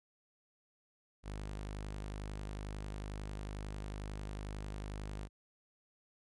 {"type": "tone", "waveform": "sawtooth", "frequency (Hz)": 51.1, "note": "G#1", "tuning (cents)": -27, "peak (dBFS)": -37, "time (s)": [1.23, 5.29], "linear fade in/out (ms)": 50, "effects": ["resampled to 24000 Hz"]}